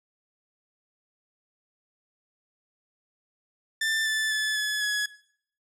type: tone with pitch steps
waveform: sawtooth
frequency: 1778 / 1754.5 / 1731.4 / 1708.5 / 1686 Hz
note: A6 / A6 / A6 / G#6 / G#6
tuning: +18 / -5 / -28 / +49 / +26 cents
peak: -21 dBFS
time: 3.81-5.06 s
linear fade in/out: 5 ms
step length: 250 ms
effects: noise-tail reverb RT60 0.6 s tail -18 dB re dry + low-pass 10000 Hz 12 dB/octave